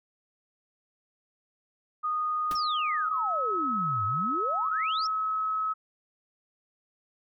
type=tone with pitch glide; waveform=sine; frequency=1236 to 1285.5 Hz; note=D#6 to E6; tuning=-12 to -44 cents; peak=-26 dBFS; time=2.03-5.74 s; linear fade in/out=20 ms; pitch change=+68 cents; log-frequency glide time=2.98-3.2 s
type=noise with exponential decay; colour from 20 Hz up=pink; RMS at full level=-34 dBFS; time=2.51-2.61 s; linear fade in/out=1 ms; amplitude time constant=20 ms
type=exponential two-way sweep; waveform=sine; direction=down then up; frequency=5588 to 96 to 5588 Hz; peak=-32 dBFS; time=2.55-5.07 s; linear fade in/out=5 ms; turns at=4.05 s
effects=none